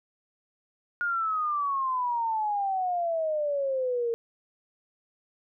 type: exponential sweep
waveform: sine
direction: down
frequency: 1437 to 458.2 Hz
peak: -25 dBFS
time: 1.01-4.14 s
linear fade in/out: 0 ms
effects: none